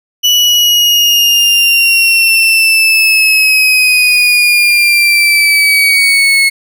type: linear sweep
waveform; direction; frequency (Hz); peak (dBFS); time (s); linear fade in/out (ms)
35% pulse; down; 2960 to 2181; -4; 0.23-6.5; 20
effects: none